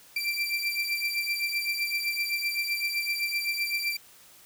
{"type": "beating tone pair", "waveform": "30% pulse", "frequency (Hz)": [2349, 2356.8], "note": ["D7", "D7"], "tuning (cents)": [0, 6], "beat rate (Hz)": 7.8, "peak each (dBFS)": [-27, -29], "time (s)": [0.16, 3.97], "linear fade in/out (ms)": 5, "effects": ["white hiss -54 dBFS RMS until 4.45 s"]}